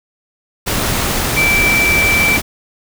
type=tone in noise; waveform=sine; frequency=2329 Hz; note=D7; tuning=15 cents flat; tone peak=-11 dBFS; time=1.36-2.38 s; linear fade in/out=20 ms; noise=pink; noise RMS=-17 dBFS; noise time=0.66-2.42 s; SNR=+3 dB; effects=none